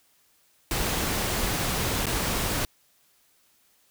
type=noise with dropouts; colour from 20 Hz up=pink; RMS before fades=-27 dBFS; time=0.71-2.65 s; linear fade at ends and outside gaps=1 ms; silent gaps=2.057-2.067 s; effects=white hiss -64 dBFS RMS until 3.9 s